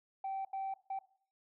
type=tone bursts at uneven times; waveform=sine; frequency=775 Hz; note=G5; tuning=20 cents flat; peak=-34 dBFS; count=3; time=0.24-0.45 / 0.53-0.74 / 0.9-0.99 s; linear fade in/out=5 ms; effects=noise-tail reverb RT60 0.5 s tail -18 dB re dry + tanh soft clip ceiling -33 dBFS